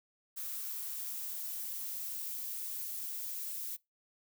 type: noise with high-pass filter sweep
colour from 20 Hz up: violet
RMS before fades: -40 dBFS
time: 0.36-3.77 s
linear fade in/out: 20 ms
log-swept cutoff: 1300 to 230 Hz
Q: 2.9
effects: noise-tail reverb RT60 0.2 s tail -23 dB re dry